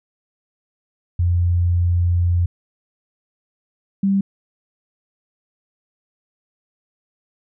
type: tone pair in turn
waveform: sine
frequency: 87.4 / 196.21 Hz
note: F2 / G3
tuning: +2 / +2 cents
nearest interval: octave + major second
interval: 1400 cents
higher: second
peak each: -14 dBFS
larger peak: neither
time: 1.19-2.46 / 4.03-4.21 s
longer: first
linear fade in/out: 5 ms
effects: none